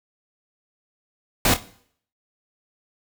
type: noise with echo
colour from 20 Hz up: pink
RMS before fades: -18 dBFS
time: 1.45-1.54 s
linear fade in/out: 2 ms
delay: 27 ms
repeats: 2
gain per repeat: -11 dB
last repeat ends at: 1.594 s
effects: noise-tail reverb RT60 0.6 s tail -18 dB re dry